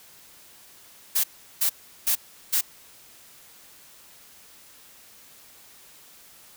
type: noise bursts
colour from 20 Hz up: blue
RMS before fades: -22 dBFS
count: 4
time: 1.15-2.612 s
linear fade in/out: 10 ms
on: 88 ms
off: 370 ms
effects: white hiss -51 dBFS RMS until 6.56 s